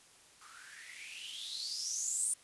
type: noise with band-pass filter sweep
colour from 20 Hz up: violet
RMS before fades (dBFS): -40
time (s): 0.41-2.34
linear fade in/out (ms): 5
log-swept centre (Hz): 1200 to 9200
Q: 9.9
effects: white hiss -61 dBFS RMS until 2.43 s + resampled to 24000 Hz